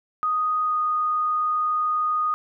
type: tone with pitch glide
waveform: sine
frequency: 1244.5 to 1236.6 Hz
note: D#6 to D#6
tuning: 0 to -11 cents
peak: -20 dBFS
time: 0.23-2.34 s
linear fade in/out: 0 ms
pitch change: -11 cents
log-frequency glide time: 0.65-0.74 s
effects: none